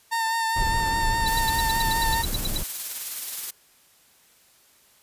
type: tone with vibrato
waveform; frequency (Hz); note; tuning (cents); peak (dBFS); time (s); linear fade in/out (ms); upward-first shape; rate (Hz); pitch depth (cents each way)
30% pulse; 906; A#5; -50; -20; 0.11-2.23; 20; sine; 4.9; 24
type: noise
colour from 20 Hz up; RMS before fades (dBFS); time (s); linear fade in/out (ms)
brown; -28; 0.55-2.64; 20
type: tone bursts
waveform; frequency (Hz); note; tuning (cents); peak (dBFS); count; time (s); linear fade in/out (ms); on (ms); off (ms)
triangle; 3951; B7; 0; -23; 13; 1.26-2.577; 5; 21; 87
type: noise with tremolo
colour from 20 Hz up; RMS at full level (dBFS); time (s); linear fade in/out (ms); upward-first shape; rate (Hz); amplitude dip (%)
blue; -29; 1.27-3.51; 10; sine; 19; 30
effects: white hiss -58 dBFS RMS until 5.02 s + resampled to 32000 Hz